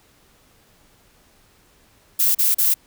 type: noise bursts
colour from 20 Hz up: violet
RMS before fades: -17 dBFS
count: 3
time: 2.19-2.742 s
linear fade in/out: 10 ms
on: 160 ms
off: 36 ms
effects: pink hiss -56 dBFS RMS until 2.86 s